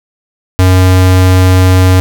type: tone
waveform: square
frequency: 92.5 Hz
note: F#2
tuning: in tune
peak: -4 dBFS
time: 0.59-2 s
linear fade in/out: 0 ms
effects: 7-bit